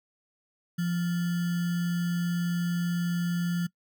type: tone with sample-and-hold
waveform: sine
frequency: 173.4 Hz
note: F3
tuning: 12 cents flat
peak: -25 dBFS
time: 0.78-3.67 s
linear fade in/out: 10 ms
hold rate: 1575 Hz
effects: noise-tail reverb RT60 0.1 s tail -22 dB re dry